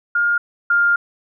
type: tone pair in turn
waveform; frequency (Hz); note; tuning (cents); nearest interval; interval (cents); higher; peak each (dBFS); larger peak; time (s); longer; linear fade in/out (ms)
sine; 1415 / 1404.4; F6 / F6; +22 / +9; unison; 13; first; -14 / -12; second; 0.15-0.38 / 0.7-0.96; second; 5
effects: none